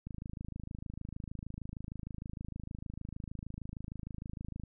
click train, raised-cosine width 5 ms, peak -29 dBFS, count 122, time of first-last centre 0.07-4.636 s, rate 26.5 Hz, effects none

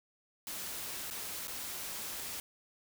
white noise with dropouts, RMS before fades -41 dBFS, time 0.47-2.4 s, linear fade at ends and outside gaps 1 ms, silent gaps 1.102-1.109 / 1.473-1.48 s, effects none

